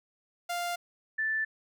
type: tone pair in turn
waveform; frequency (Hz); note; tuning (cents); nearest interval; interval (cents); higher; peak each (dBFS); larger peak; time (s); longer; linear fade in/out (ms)
sawtooth / sine; 698.5 / 1760.1; F5 / A6; 0 / 0; octave + major third; 1600; second; -27; neither; 0.49-0.76 / 1.18-1.45; neither; 10
effects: none